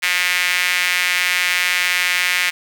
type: tone with high-pass filter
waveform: sawtooth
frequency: 179.4 Hz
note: F3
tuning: 47 cents sharp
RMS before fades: -18 dBFS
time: 0.02-2.51 s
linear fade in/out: 20 ms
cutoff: 2100 Hz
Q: 3
effects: none